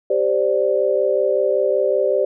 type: chord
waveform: sine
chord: G suspended fourth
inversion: none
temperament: just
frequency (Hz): 392 / 522.7 / 588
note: G4 / C5 / D5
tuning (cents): 0 / -2 / +2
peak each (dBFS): -20 / -19 / -19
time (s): 0.1-2.25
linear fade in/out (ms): 5
effects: none